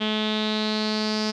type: tone with low-pass filter sweep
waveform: sawtooth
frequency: 215 Hz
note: A3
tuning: 40 cents flat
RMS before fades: -25 dBFS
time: 0-1.32 s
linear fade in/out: 20 ms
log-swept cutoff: 3300 to 5000 Hz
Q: 6.8
effects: none